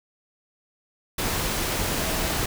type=tone in noise; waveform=sine; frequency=649 Hz; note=E5; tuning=27 cents flat; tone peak=-36 dBFS; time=2-2.35 s; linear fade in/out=5 ms; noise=pink; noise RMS=-26 dBFS; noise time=1.18-2.46 s; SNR=-13 dB; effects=none